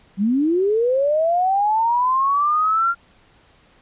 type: linear sweep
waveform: sine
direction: up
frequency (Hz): 184.7 to 1396.9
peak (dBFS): -15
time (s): 0.17-2.95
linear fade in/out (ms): 50
effects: pink hiss -54 dBFS RMS until 3.81 s + resampled to 8000 Hz